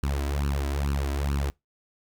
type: tone with flanger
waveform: sawtooth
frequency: 70.4 Hz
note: C#2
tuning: 27 cents sharp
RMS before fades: -27 dBFS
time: 0.03-1.5 s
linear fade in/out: 0 ms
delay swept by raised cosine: 0.7 to 3.1 ms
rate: 2.3 Hz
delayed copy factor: +0.9
effects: noise-tail reverb RT60 0.2 s tail -25 dB re dry